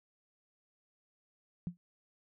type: tone with exponential decay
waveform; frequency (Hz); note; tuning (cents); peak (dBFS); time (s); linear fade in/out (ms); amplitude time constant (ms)
sine; 174.61; F3; 0; -30; 1.67-1.77; 0; 20
effects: none